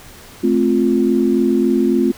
sine chord, F major, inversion first, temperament just, 218.3 / 261.9 / 349.2 Hz, A3 / C4 / F4, -13 / +2 / 0 cents, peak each -17 / -16 / -16 dBFS, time 0.43-2.12 s, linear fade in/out 10 ms, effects pink hiss -40 dBFS RMS until 2.17 s

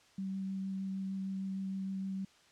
sine tone with vibrato, 192.1 Hz, G3, 35 cents flat, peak -35 dBFS, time 0.18-2.25 s, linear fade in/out 5 ms, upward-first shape sine, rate 6.5 Hz, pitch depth 9 cents each way, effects white hiss -64 dBFS RMS until 2.51 s + low-pass 6000 Hz 12 dB/octave

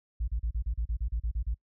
sine tone bursts, 55.8 Hz, A1, 25 cents sharp, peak -25 dBFS, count 12, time 0.2-1.544 s, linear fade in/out 10 ms, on 79 ms, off 36 ms, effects noise-tail reverb RT60 0.1 s tail -26 dB re dry + tanh soft clip ceiling -24 dBFS

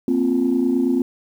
sine chord, Bb suspended second, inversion none, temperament just, 233.1 / 262.2 / 349.6 Hz, Bb3 / C4 / F4, 0 / +4 / +2 cents, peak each -22 / -17 / -21 dBFS, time 0.08-1.02 s, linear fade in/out 2 ms, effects tanh soft clip ceiling -9 dBFS + 8-bit

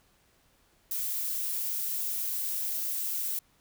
violet noise, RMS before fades -32 dBFS, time 0.91-3.39 s, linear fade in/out 2 ms, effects pink hiss -66 dBFS RMS until 3.6 s

